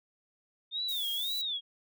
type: tone with vibrato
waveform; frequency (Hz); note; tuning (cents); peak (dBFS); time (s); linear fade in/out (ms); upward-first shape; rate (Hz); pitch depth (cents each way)
sine; 3583; A7; +31; -31; 0.71-1.61; 50; sine; 1.9; 170
type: noise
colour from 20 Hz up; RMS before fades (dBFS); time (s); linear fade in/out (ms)
violet; -41; 0.88-1.42; 10
effects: none